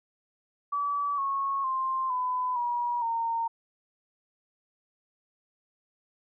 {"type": "tone with pitch steps", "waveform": "sine", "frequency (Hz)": [1148, 1098.1, 1050.3, 1004.6, 960.9, 919.1], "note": ["D6", "C#6", "C6", "B5", "B5", "A#5"], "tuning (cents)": [-40, -17, 6, 29, -48, -25], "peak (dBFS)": -26, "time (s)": [0.72, 3.48], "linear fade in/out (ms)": 10, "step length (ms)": 460, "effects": []}